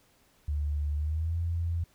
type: tone with pitch glide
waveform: sine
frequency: 73.6 to 84.54 Hz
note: D2 to E2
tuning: +4 to +44 cents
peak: -27 dBFS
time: 0.48-1.84 s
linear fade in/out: 5 ms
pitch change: +240 cents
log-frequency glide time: 0.96-1.37 s
effects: pink hiss -65 dBFS RMS until 1.94 s